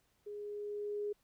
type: tone with level ramp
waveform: sine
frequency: 413.8 Hz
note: G#4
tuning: 6 cents flat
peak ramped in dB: -42 to -34 dBFS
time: 0.26-1.13 s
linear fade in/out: 10 ms
effects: pink hiss -75 dBFS RMS until 1.23 s